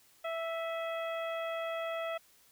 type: harmonic tone with a mistuned harmonic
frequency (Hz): 659.3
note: E5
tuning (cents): 0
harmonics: 1 / 2 / 3 / 4 / 5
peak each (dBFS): -35 / -41 / -45 / -47 / -49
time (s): 0.24-2.18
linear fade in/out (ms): 10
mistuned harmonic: 4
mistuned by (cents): -48
effects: white hiss -64 dBFS RMS until 2.51 s